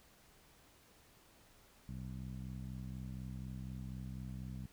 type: tone with low-pass filter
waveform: 15% pulse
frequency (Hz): 64.1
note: C2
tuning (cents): -35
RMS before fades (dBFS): -45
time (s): 1.89-4.66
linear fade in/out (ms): 0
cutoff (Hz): 180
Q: 1.6
effects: pink hiss -65 dBFS RMS until 4.72 s